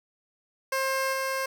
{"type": "tone with level steps", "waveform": "15% pulse", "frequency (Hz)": 532, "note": "C5", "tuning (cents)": 29, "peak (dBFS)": [-19, -21], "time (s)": [0.72, 1.46], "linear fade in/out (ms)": 5, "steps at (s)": 1.12, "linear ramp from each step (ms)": 20, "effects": []}